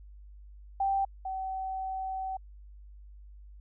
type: tone pair in turn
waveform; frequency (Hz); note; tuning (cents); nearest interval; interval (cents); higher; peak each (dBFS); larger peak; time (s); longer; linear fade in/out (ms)
sine; 782 / 761.5; G5 / F#5; -4 / +50; unison; 46; first; -25 / -32; first; 0.8-1.05 / 1.25-2.37; second; 5
effects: added 50 Hz sine -47 dBFS peak until 3.6 s